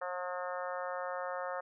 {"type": "harmonic tone", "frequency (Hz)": 180, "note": "F#3", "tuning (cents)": -47, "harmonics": [3, 4, 5, 6, 7, 8, 9, 10], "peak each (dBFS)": [-39, -43, -45, -45, -43, -48, -50, -49], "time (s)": [0.01, 1.61], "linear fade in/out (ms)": 10, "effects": []}